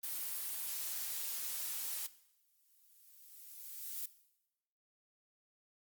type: noise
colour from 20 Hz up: blue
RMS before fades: -40 dBFS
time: 0.03-2.07 s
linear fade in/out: 10 ms
type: noise with exponential growth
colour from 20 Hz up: violet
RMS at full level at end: -40 dBFS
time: 2.22-4.06 s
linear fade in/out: 5 ms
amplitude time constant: 400 ms
effects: noise-tail reverb RT60 0.9 s tail -17 dB re dry + Opus 32 kbps